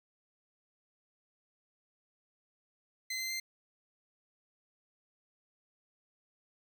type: tone with pitch steps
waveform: 20% pulse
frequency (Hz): 2055 / 2070 / 2086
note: C7 / C7 / C7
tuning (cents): -32 / -19 / -6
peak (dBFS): -30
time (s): 3.1-3.4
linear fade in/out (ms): 5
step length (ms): 100
effects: none